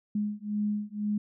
sine beating tone pair, 207.7 / 209.7 Hz, G#3 / G#3, 0 / +17 cents, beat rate 2 Hz, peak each -31 dBFS, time 0.15-1.18 s, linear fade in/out 5 ms, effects none

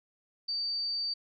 sine tone, 4616 Hz, D8, 31 cents flat, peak -30 dBFS, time 0.48-1.14 s, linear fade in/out 10 ms, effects none

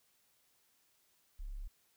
sine tone, 34.65 Hz, C#1, in tune, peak -40 dBFS, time 1.39-1.68 s, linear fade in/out 10 ms, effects white hiss -73 dBFS RMS until 1.96 s

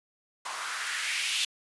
blue noise with band-pass filter sweep, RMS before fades -32 dBFS, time 0.45-1.45 s, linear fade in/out 5 ms, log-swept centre 990 to 3100 Hz, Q 2.6, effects resampled to 24000 Hz

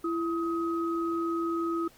sine tone pair together, 334.8 / 1264 Hz, E4 / D#6, +27 / +27 cents, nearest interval octave + major seventh, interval 2300 cents, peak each -28 / -33 dBFS, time 0.04-1.88 s, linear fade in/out 5 ms, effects pink hiss -57 dBFS RMS until 1.97 s + Opus 24 kbps

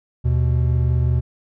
triangle tone pair together, 77.78 / 123.47 Hz, D#2 / B2, 0 / 0 cents, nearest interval minor sixth, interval 800 cents, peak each -16 dBFS, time 0.24-1.21 s, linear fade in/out 20 ms, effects none

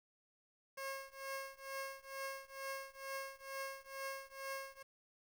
15% pulse tone with tremolo, 541 Hz, C#5, 42 cents flat, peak -34 dBFS, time 0.77-4.83 s, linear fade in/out 10 ms, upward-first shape triangle, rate 2.2 Hz, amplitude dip 95%, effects 11-bit

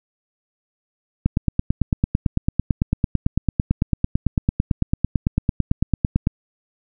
click train, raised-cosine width 5 ms, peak -4 dBFS, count 46, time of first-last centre 1.26-6.271 s, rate 8.98 Hz, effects none

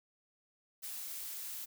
blue noise, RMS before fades -43 dBFS, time 0.82-1.66 s, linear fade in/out 20 ms, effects none

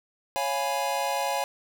square chord, C# dominant seventh, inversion none, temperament equal, 554.4 / 698.5 / 830.6 / 987.8 Hz, C#5 / E#5 / G#5 / B5, 0 / 0 / 0 / 0 cents, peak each -32 / -33 / -30 / -34 dBFS, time 0.36-1.44 s, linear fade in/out 0 ms, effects none

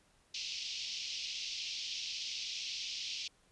white band-pass noise, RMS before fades -41 dBFS, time 0.34-3.28 s, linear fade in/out 5 ms, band 2500 to 5700 Hz, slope 48 dB/octave, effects pink hiss -69 dBFS RMS until 3.51 s + resampled to 24000 Hz

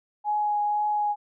sine tone with vibrato, 835 Hz, G#5, 9 cents sharp, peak -22 dBFS, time 0.24-1.16 s, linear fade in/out 50 ms, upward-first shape triangle, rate 2 Hz, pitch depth 13 cents each way, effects none

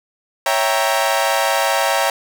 sawtooth chord, C# diminished seventh, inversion none, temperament equal, 554.4 / 659.3 / 784 / 932.3 Hz, C#5 / E5 / G5 / Bb5, 0 / 0 / 0 / 0 cents, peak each -17 dBFS, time 0.46-2.1 s, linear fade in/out 2 ms, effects none

